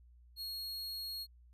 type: tone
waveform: 45% pulse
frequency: 4298 Hz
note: C8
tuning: 46 cents sharp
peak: -39 dBFS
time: 0.36-1.27 s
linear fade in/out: 50 ms
effects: added 60 Hz sine -58 dBFS peak until 1.53 s + resampled to 32000 Hz